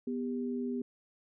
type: tone pair together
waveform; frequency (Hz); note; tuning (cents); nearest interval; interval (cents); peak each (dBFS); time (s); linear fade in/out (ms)
sine; 246.7 / 398.5; B3 / G4; -2 / +28; minor sixth; 830; -33 / -38; 0.07-0.82; 5
effects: none